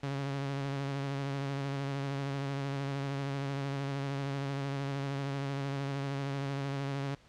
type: tone with vibrato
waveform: sawtooth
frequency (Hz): 138.59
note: C#3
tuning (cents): 0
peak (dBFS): -29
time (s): 0.03-7.15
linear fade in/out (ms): 5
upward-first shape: sine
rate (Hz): 13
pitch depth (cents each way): 30
effects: pink hiss -61 dBFS RMS until 7.28 s + low-pass 5000 Hz 12 dB/octave